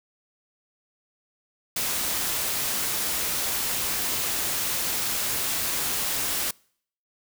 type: noise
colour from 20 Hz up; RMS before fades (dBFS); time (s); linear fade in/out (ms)
white; -27; 1.76-6.51; 5
effects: noise-tail reverb RT60 0.6 s tail -26 dB re dry